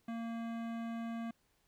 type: tone with hard clipping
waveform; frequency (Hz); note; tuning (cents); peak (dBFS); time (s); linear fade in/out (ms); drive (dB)
sine; 230; A#3; -23; -40; 0.08-1.31; 5; 17
effects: pink hiss -75 dBFS RMS until 1.67 s